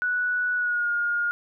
sine tone with pitch glide, 1475 to 1423.1 Hz, F#6 to F6, -6 to +32 cents, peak -22 dBFS, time 0.02-1.31 s, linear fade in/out 0 ms, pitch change -62 cents, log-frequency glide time 0.55-0.9 s, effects none

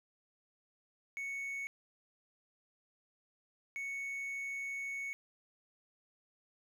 triangle tone bursts at uneven times, 2217 Hz, C#7, in tune, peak -36 dBFS, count 2, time 1.17-1.67 / 3.76-5.13 s, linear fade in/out 0 ms, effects none

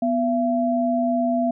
sine tone pair together, 246.7 / 676 Hz, B3 / E5, -2 / +43 cents, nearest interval octave + perfect fourth, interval 1745 cents, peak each -21 dBFS, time 0.02-1.51 s, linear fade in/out 5 ms, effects none

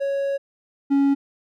triangle tone pair in turn, 554.4 / 278.3 Hz, C#5 / C#4, 0 / +7 cents, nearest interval octave, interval 1193 cents, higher first, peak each -19 / -13 dBFS, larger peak second, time 0-0.38 / 0.9-1.15 s, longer first, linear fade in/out 20 ms, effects none

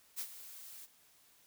blue noise with ADSR envelope, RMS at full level -38 dBFS, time 0.16-0.87 s, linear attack 35 ms, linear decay 71 ms, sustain -13 dB, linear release 31 ms, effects white hiss -66 dBFS RMS until 1.46 s

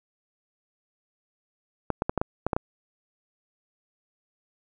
clicks, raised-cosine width 1 ms, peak -10 dBFS, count 8, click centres 1.903 / 2.021 / 2.095 / 2.177 / 2.215 / 2.466 / 2.532 / 2.565 s, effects none

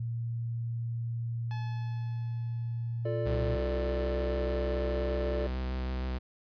sine tone, 116.54 Hz, A#2, in tune, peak -31 dBFS, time 0-3.56 s, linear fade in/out 5 ms
sawtooth tone with exponential decay, 859 Hz, A5, 42 cents flat, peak -38 dBFS, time 1.51-3.68 s, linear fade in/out 0 ms, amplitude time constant 470 ms
triangle chord, D minor, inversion first, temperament equal, 349.2 / 440 / 587.3 Hz, F4 / A4 / D5, 0 / 0 / 0 cents, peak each -36 / -34 / -32 dBFS, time 3.05-5.47 s, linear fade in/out 5 ms
45% pulse tone with vibrato, 63.9 Hz, C2, 40 cents flat, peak -31 dBFS, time 3.25-6.19 s, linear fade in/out 20 ms, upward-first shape square, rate 6.5 Hz, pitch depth 11 cents each way
effects resampled to 11025 Hz

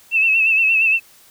sine tone with vibrato, 2637 Hz, E7, in tune, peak -12 dBFS, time 0.11-1 s, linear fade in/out 50 ms, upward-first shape sine, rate 8.6 Hz, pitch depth 54 cents each way, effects white hiss -49 dBFS RMS until 1.3 s

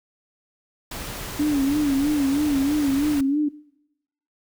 pink noise, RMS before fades -33 dBFS, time 0.91-3.21 s, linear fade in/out 5 ms
sine tone with vibrato, 285.4 Hz, D4, 49 cents flat, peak -18 dBFS, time 1.39-3.49 s, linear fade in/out 10 ms, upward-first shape sine, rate 3.1 Hz, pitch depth 100 cents each way
effects noise-tail reverb RT60 0.9 s tail -23 dB re dry

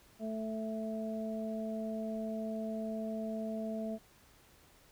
harmonic tone, 220 Hz, A3, in tune, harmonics 1 / 2 / 3, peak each -37 / -45 / -40 dBFS, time 0.19-3.99 s, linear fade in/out 50 ms, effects pink hiss -63 dBFS RMS until 4.91 s

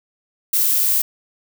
violet noise, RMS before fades -17 dBFS, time 0.53-1.02 s, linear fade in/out 5 ms, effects none

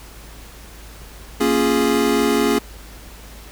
square chord, Bb minor seventh, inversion none, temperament equal, 233.1 / 277.2 / 349.2 / 415.3 Hz, Bb3 / Db4 / F4 / Ab4, 0 / 0 / 0 / 0 cents, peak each -22 / -21 / -24 / -20 dBFS, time 1.4-2.59 s, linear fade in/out 10 ms, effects added 53 Hz sine -39 dBFS peak until 3.51 s + pink hiss -42 dBFS RMS until 3.51 s

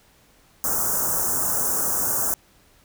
white band-stop noise, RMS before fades -23 dBFS, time 0.64-2.34 s, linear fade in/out 0 ms, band 1500 to 6000 Hz, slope 48 dB/octave, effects pink hiss -57 dBFS RMS until 2.84 s

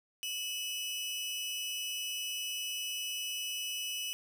sawtooth tone pair together, 2585 / 2955 Hz, E7 / F#7, -34 / -3 cents, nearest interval major second, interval 231 cents, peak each -39 / -33 dBFS, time 0.23-4.13 s, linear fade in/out 0 ms, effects none

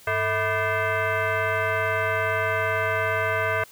sine tone with frequency modulation, 445.6 Hz, A4, 22 cents sharp, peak -21 dBFS, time 0.07-3.64 s, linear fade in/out 5 ms, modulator 546 Hz, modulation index 3.2, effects white hiss -50 dBFS RMS until 3.71 s

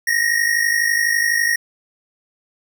square tone pair together, 1848 / 1900 Hz, A#6 / A#6, -16 / +33 cents, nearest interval unison, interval 49 cents, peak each -19 dBFS, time 0.07-1.56 s, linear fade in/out 5 ms, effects none

